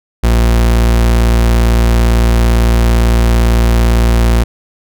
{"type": "tone", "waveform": "40% pulse", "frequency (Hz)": 57.8, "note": "A#1", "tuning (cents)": -14, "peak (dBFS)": -6, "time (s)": [0.23, 4.44], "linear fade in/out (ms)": 10, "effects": []}